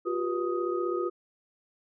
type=tone cluster; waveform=sine; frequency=354.1 / 389.6 / 486.4 / 1250 Hz; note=F4 / G4 / B4 / D#6; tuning=+24 / -11 / -26 / +8 cents; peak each=-29 / -34 / -35 / -35 dBFS; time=0.05-1.1 s; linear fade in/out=20 ms; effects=none